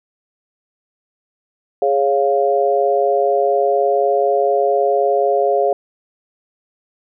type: chord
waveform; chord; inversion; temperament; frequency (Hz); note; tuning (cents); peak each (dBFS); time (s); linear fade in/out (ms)
sine; Db major; second; equal; 415.3 / 554.4 / 698.5; Ab4 / Db5 / F5; 0 / 0 / 0; -17; 1.82-5.73; 2
effects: none